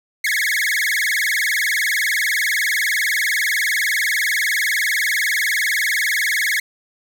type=tone with vibrato; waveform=40% pulse; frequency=1911 Hz; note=A#6; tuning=43 cents sharp; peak=-16 dBFS; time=0.24-6.6 s; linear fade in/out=5 ms; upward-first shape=sine; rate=20 Hz; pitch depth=270 cents each way; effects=none